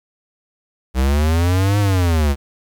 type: linear two-way sweep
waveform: square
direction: up then down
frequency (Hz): 62.3 to 103.83 to 67.6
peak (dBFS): -14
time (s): 0.94-2.36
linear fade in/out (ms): 50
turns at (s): 1.79
effects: 8-bit